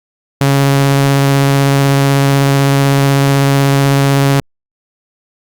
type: tone with vibrato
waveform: sawtooth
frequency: 138.59 Hz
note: C#3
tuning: in tune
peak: -4 dBFS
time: 0.41-4.4 s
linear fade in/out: 0 ms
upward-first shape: sine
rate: 16 Hz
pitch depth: 10 cents each way
effects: Opus 48 kbps